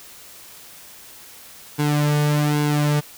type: tone with flanger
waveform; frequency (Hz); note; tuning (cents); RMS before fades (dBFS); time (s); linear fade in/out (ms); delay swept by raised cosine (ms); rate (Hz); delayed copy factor
sawtooth; 148.1; D3; +15; -19; 1.78-3.01; 20; 1.6 to 3; 1.2; -0.75
effects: white hiss -43 dBFS RMS until 3.17 s